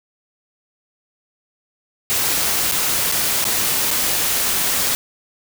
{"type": "noise with dropouts", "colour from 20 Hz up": "white", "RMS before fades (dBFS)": -19, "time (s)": [2.1, 4.95], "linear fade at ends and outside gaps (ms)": 0, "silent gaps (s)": [[2.714, 2.721], [3.115, 3.122], [3.442, 3.452], [3.906, 3.912]], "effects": []}